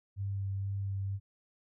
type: tone with vibrato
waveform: sine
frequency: 98.3 Hz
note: G2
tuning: 5 cents sharp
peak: -32 dBFS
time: 0.16-1.2 s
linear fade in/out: 50 ms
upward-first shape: sine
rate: 2.1 Hz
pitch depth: 13 cents each way
effects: none